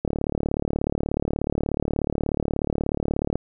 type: click train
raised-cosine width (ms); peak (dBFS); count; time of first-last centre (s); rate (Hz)
2; -10; 122; 0.05-3.356; 36.6
effects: none